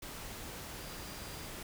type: tone in noise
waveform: sine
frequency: 4800 Hz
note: D8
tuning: 37 cents sharp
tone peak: -56 dBFS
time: 0.8-1.47 s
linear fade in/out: 5 ms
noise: pink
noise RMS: -45 dBFS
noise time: 0.02-1.63 s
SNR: -14 dB
effects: none